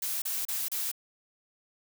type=noise bursts; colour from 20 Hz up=blue; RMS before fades=-32 dBFS; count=4; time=0.02-0.916 s; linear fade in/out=5 ms; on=200 ms; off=32 ms; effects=none